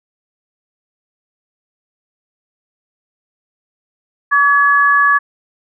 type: tone pair together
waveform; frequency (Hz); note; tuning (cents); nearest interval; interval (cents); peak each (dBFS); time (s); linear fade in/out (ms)
sine; 1141 / 1694.8; C#6 / G#6; +50 / +35; perfect fifth; 685; -11; 4.31-5.19; 20
effects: none